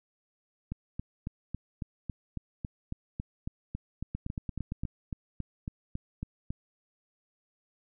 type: two click trains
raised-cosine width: 5 ms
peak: -21 / -22 dBFS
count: 7 / 22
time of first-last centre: 4.15-4.835 / 0.72-6.505 s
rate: 8.76 / 3.63 Hz
effects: none